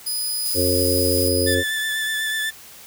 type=tone; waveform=15% pulse; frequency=4978 Hz; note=D#8; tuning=in tune; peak=-16 dBFS; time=0.06-1.55 s; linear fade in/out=10 ms
type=noise; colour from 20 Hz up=violet; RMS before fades=-28 dBFS; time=0.45-1.29 s; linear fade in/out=10 ms
type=harmonic tone; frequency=90 Hz; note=F#2; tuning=47 cents flat; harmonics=1 / 3 / 4 / 5 / 6; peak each=-24 / -25 / -25 / -24 / -24 dBFS; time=0.54-1.64 s; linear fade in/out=50 ms
type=tone with vibrato; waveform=30% pulse; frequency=1752 Hz; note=A6; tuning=8 cents flat; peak=-19 dBFS; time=1.46-2.51 s; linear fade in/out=20 ms; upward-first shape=triangle; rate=8.1 Hz; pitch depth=24 cents each way
effects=white hiss -43 dBFS RMS until 2.86 s